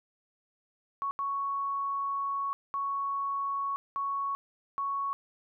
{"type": "tone bursts at uneven times", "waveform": "sine", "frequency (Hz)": 1111, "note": "C#6", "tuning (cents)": 4, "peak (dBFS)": -29, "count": 5, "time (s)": [[1.02, 1.11], [1.19, 2.53], [2.74, 3.76], [3.96, 4.35], [4.78, 5.13]], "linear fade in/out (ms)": 0, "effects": []}